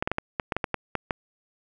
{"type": "clicks", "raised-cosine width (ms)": 0.5, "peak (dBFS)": -10, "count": 11, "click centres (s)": [0.025, 0.075, 0.116, 0.184, 0.398, 0.522, 0.566, 0.642, 0.743, 0.953, 1.108], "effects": []}